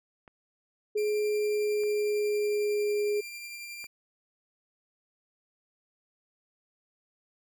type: clicks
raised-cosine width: 0.5 ms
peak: -35 dBFS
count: 3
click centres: 0.278 / 1.836 / 3.842 s
type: tone with pitch glide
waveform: sine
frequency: 420.9 to 415.1 Hz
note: G#4 to G#4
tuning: +23 to -1 cents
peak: -25 dBFS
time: 0.95-3.21 s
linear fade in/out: 10 ms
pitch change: -24 cents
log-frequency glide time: 1.17-3 s
type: tone with tremolo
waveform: sawtooth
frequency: 2377 Hz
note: D7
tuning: 20 cents sharp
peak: -35 dBFS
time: 0.97-3.87 s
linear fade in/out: 10 ms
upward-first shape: sine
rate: 11 Hz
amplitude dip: 25%
effects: none